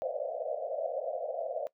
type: band-pass noise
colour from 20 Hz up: white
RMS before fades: -35 dBFS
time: 0.02-1.67 s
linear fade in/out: 0 ms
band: 500 to 690 Hz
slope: 96 dB/octave
effects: noise-tail reverb RT60 0.1 s tail -19 dB re dry